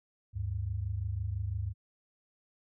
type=tone pair together; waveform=sine; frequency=75 / 100.98 Hz; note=D2 / G#2; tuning=+37 / -48 cents; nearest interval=perfect fourth; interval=515 cents; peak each=-36 / -33 dBFS; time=0.33-1.74 s; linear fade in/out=50 ms; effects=none